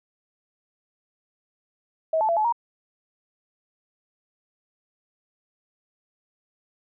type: tone with pitch steps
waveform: sine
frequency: 641 / 872 / 675 / 858 / 942 Hz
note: E5 / A5 / E5 / A5 / A#5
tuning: -49 / -16 / +41 / -44 / +18 cents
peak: -19 dBFS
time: 2.13-2.525 s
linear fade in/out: 5 ms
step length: 79 ms
effects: none